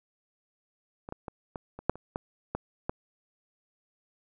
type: clicks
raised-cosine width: 1 ms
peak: -26 / -21 / -23 / -22 / -27 / -8 / -29 / -17 / -16 / -15 dBFS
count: 10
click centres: 1.089 / 1.124 / 1.282 / 1.558 / 1.79 / 1.896 / 1.956 / 2.159 / 2.55 / 2.895 s
effects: none